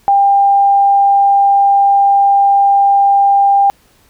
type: tone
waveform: sine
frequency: 797 Hz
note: G5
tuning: 28 cents sharp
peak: -6 dBFS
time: 0.08-3.7 s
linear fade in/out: 0 ms
effects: pink hiss -51 dBFS RMS until 4.09 s